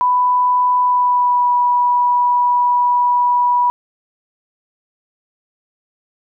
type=tone with pitch glide; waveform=sine; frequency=993 to 977.1 Hz; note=B5 to B5; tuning=+9 to -19 cents; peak=-11 dBFS; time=0.01-3.7 s; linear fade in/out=0 ms; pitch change=-28 cents; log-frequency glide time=0.82-1.52 s; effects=none